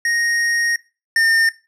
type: tone pair in turn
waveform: square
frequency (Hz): 1866 / 1815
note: A#6 / A#6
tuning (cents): +1 / -47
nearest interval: unison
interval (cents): 48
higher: first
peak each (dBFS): -17 / -13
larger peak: second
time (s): 0.05-0.76 / 1.16-1.49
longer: first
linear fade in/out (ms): 2
effects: noise-tail reverb RT60 0.3 s tail -19 dB re dry + low-pass 9000 Hz 12 dB/octave

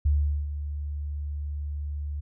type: tone with ADSR envelope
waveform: sine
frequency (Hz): 73.1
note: D2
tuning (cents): -7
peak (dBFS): -18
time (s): 0.05-2.21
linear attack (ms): 9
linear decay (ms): 410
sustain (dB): -11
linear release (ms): 15
effects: none

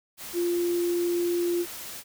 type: tone in noise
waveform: sine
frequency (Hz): 348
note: F4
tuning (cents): -6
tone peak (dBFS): -23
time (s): 0.33-1.66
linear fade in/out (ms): 50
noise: white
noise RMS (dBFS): -39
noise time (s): 0.17-2.04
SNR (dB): +13
effects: none

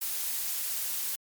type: noise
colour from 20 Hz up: blue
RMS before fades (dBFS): -32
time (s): 0.01-1.16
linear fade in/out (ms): 10
effects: MP3 96 kbps

